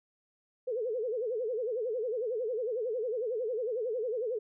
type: tone with vibrato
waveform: sine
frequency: 467.7 Hz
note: A#4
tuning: 6 cents sharp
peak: -30 dBFS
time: 0.67-4.39 s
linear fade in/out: 10 ms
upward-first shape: sine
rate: 11 Hz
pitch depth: 180 cents each way
effects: none